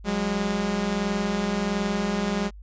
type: tone pair together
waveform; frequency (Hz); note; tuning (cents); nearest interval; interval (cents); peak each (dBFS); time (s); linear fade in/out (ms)
sawtooth; 183.18 / 204.6; F#3 / G#3; -17 / -26; major second; 191; -25 / -21; 0.04-2.51; 50
effects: added 50 Hz sine -40 dBFS peak until 2.62 s + resampled to 16000 Hz